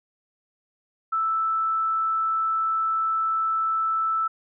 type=tone; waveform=sine; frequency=1318.5 Hz; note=E6; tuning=in tune; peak=-21 dBFS; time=1.12-4.28 s; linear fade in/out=10 ms; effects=none